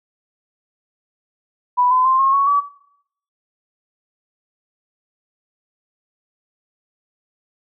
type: tone with pitch steps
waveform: sine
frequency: 987.8 / 1017.3 / 1047.7 / 1079.1 / 1111.3 / 1144.6 Hz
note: B5 / C6 / C6 / C#6 / C#6 / D6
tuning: 0 / -49 / +2 / -47 / +4 / -45 cents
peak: -12 dBFS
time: 1.77-2.61 s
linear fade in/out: 20 ms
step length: 140 ms
effects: noise-tail reverb RT60 0.7 s tail -19 dB re dry